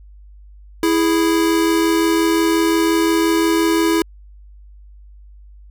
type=tone pair together; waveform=square; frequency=329.6 / 415.3 Hz; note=E4 / G#4; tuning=0 / 0 cents; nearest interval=major third; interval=400 cents; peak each=-15 / -21 dBFS; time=0.83-4.02 s; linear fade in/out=2 ms; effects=added 50 Hz sine -39 dBFS peak until 5.7 s